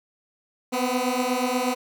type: beating tone pair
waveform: 15% pulse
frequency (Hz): 246.9 / 255.2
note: B3 / C4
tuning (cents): 0 / -43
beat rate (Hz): 8.3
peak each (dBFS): -19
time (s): 0.72-1.75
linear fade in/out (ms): 20
effects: none